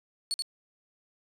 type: tone with echo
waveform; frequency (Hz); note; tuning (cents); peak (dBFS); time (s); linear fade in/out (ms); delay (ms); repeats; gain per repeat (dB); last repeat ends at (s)
35% pulse; 4395; C#8; -16; -26; 0.31-0.34; 0; 81; 1; -2; 0.421
effects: resampled to 32000 Hz